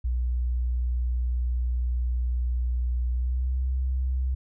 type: tone with pitch glide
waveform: sine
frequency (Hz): 61 to 64.4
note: B1 to C2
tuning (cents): -21 to -27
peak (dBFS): -23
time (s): 0.04-4.35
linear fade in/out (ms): 10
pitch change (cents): +94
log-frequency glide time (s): 3.11-3.58
effects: none